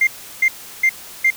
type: tone bursts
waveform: sine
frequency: 2100 Hz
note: C7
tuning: 6 cents sharp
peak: -9 dBFS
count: 4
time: 0.01-1.304 s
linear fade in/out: 5 ms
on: 61 ms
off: 350 ms
effects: tanh soft clip ceiling -8 dBFS + white hiss -37 dBFS RMS until 1.36 s